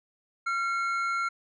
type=tone pair together; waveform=triangle; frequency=1373.3 / 2180 Hz; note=F6 / C#7; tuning=-30 / -29 cents; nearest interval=minor sixth; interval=801 cents; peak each=-25 / -33 dBFS; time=0.46-1.29 s; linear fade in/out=10 ms; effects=resampled to 22050 Hz